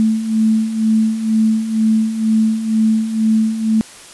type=beating tone pair; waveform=sine; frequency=218.6 / 220.7 Hz; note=A3 / A3; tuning=-11 / +5 cents; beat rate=2.1 Hz; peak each=-19 / -13 dBFS; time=0-3.81 s; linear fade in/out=0 ms; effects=white hiss -38 dBFS RMS until 4.13 s + resampled to 24000 Hz